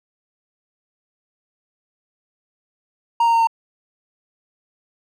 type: tone with pitch steps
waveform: triangle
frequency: 932.3 / 925.3 / 918.4 / 911.5 Hz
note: A#5 / A#5 / A#5 / A#5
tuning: 0 / -13 / -26 / -39 cents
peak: -11 dBFS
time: 3.2-3.472 s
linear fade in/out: 5 ms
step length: 68 ms
effects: none